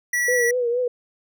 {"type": "tone", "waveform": "square", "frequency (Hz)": 1943, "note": "B6", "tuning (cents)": -29, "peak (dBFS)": -20, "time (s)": [0.13, 0.51], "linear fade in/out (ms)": 5}
{"type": "tone with vibrato", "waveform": "sine", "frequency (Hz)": 485.2, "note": "B4", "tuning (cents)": -31, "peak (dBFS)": -19, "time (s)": [0.28, 0.88], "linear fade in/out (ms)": 5, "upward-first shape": "triangle", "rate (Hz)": 4.3, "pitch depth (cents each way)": 75}
{"effects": []}